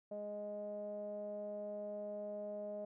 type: tone with low-pass filter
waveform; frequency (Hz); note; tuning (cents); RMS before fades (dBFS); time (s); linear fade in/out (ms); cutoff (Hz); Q
sawtooth; 207.4; G#3; -2; -44; 0.11-2.85; 5; 610; 9.9
effects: none